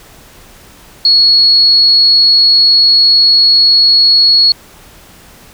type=tone; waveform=sine; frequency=4347 Hz; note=C#8; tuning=35 cents flat; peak=-4 dBFS; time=1.05-4.52 s; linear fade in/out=2 ms; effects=pink hiss -39 dBFS RMS until 5.53 s